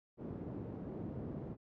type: band-pass noise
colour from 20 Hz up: pink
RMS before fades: -44 dBFS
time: 0.17-1.57 s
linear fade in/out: 50 ms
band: 120 to 360 Hz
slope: 12 dB/octave
effects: none